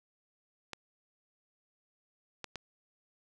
clicks, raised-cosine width 0.2 ms, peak -22 dBFS, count 3, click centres 0.733 / 2.443 / 2.557 s, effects none

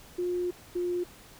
sine tone pair in turn, 356.1 / 354 Hz, F4 / F4, +34 / +23 cents, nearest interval unison, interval 11 cents, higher first, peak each -27 dBFS, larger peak neither, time 0.18-0.51 / 0.75-1.04 s, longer first, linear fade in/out 10 ms, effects pink hiss -52 dBFS RMS until 1.39 s

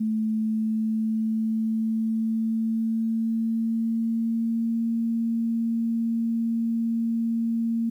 sine tone with pitch glide, 218.4 to 229.4 Hz, A3 to A#3, -13 to -28 cents, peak -22 dBFS, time 0-7.9 s, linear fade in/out 10 ms, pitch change +85 cents, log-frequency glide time 0.31-4.84 s, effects 10-bit

